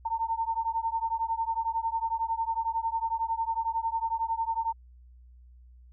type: beating tone pair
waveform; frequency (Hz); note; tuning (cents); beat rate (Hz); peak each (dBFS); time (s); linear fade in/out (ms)
sine; 902 / 913; A5 / A#5; +43 / -36; 11; -30; 0.05-4.73; 10
effects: added 61 Hz sine -50 dBFS peak until 5.92 s